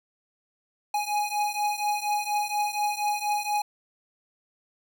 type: beating tone pair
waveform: square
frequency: 830.6 / 834.8 Hz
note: G#5 / G#5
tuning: 0 / +9 cents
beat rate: 4.2 Hz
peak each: -28 / -30 dBFS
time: 0.94-3.62 s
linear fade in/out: 5 ms
effects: none